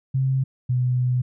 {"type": "tone pair in turn", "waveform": "sine", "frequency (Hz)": [132.8, 125.35], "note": ["C3", "B2"], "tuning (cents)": [26, 26], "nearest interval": "minor second", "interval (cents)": 100, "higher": "first", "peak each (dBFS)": [-18, -18], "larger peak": "neither", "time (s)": [[0.14, 0.44], [0.69, 1.22]], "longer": "second", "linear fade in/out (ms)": 10, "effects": []}